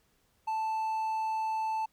triangle tone with hard clipping, 880 Hz, A5, in tune, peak -30 dBFS, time 0.47-1.86 s, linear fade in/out 10 ms, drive 6 dB, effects pink hiss -71 dBFS RMS until 1.92 s

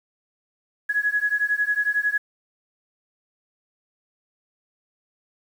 sine beating tone pair, 1673 / 1684 Hz, G#6 / G#6, +12 / +24 cents, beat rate 11 Hz, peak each -23 dBFS, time 0.89-2.18 s, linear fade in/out 10 ms, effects 8-bit

